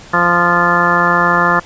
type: harmonic tone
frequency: 174.1 Hz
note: F3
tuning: 5 cents flat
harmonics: 1 / 2 / 3 / 4 / 5 / 6 / 7 / 8 / 10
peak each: -20 / -22 / -21 / -21 / -21 / -16 / -16 / -17 / -16 dBFS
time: 0.13-1.6 s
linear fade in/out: 10 ms
effects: pink hiss -37 dBFS RMS until 1.65 s + resampled to 16000 Hz